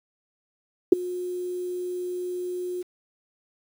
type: tone with ADSR envelope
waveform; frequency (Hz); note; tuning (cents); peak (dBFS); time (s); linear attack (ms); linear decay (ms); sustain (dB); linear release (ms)
sine; 359.7; F#4; -49; -6; 0.92-2.83; 6; 11; -22; 16
effects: 8-bit